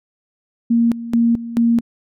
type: tone with tremolo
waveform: sine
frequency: 233.1 Hz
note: A#3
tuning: in tune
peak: -11 dBFS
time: 0.7-1.81 s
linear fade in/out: 10 ms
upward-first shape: square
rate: 2.3 Hz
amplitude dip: 80%
effects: none

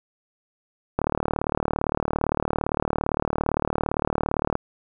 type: click train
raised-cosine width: 1 ms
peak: -8 dBFS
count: 135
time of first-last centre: 0.99-4.554 s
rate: 37.6 Hz
effects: none

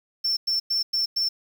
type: tone bursts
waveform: triangle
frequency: 5390 Hz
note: E8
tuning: 38 cents sharp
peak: -20 dBFS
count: 5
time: 0.24-1.29 s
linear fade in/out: 10 ms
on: 130 ms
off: 100 ms
effects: 8-bit

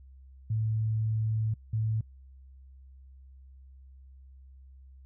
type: tone bursts at uneven times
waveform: sine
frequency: 110 Hz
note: A2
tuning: in tune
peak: -26 dBFS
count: 2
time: 0.5-1.54 / 1.73-2.01 s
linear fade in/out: 5 ms
effects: noise-tail reverb RT60 0.1 s tail -24 dB re dry + added 66 Hz sine -49 dBFS peak until 5.05 s

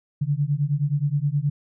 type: beating tone pair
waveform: sine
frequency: 140 / 149.5 Hz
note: C#3 / D3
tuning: +18 / +31 cents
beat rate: 9.5 Hz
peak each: -23 dBFS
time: 0.21-1.5 s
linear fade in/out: 10 ms
effects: none

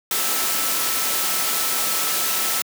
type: tone in noise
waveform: sine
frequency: 1316 Hz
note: E6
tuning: 3 cents flat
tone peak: -33 dBFS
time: 0.11-2.62 s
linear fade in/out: 2 ms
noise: white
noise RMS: -22 dBFS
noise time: 0.11-2.62 s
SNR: -14 dB
effects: high-pass 200 Hz 12 dB/octave

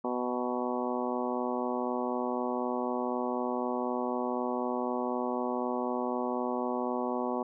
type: harmonic tone with a mistuned harmonic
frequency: 124 Hz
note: B2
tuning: 7 cents sharp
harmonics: 2 / 3 / 4 / 5 / 6 / 7 / 8 / 9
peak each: -34 / -36 / -37 / -38 / -39 / -39 / -40 / -41 dBFS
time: 0.04-7.43 s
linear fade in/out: 5 ms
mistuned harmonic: 8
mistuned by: -31 cents
effects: none

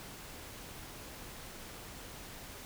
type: silence
effects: pink hiss -48 dBFS RMS until 2.65 s

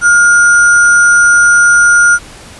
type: tone with sample-and-hold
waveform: sine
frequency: 1420 Hz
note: F6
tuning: 28 cents sharp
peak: -3 dBFS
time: 0.01-2.19 s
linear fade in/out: 50 ms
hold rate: 7350 Hz
effects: pink hiss -33 dBFS RMS until 2.59 s + resampled to 24000 Hz

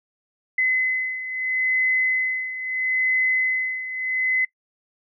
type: beating tone pair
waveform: sine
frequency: 2033 / 2033.76 Hz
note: B6 / C7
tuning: +50 / -50 cents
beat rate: 0.76 Hz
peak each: -21 / -26 dBFS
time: 0.58-4.45 s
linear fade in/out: 5 ms
effects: noise-tail reverb RT60 0.1 s tail -21 dB re dry

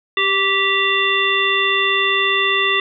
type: harmonic tone with a mistuned harmonic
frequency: 392.5 Hz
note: G4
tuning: 2 cents sharp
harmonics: 1 / 3 / 5 / 7 / 9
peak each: -23 / -21 / -19 / -20 / -21 dBFS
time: 0.17-2.8 s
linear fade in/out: 2 ms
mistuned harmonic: 3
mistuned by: -24 cents
effects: none

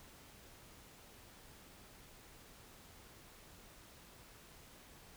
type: silence
effects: pink hiss -59 dBFS RMS until 5.16 s

